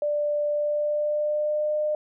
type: tone with pitch glide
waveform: sine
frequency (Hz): 590 to 604.8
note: D5 to D#5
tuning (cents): +8 to -49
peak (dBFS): -22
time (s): 0.02-1.95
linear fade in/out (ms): 2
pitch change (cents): +43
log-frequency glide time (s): 0.49-1.76
effects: none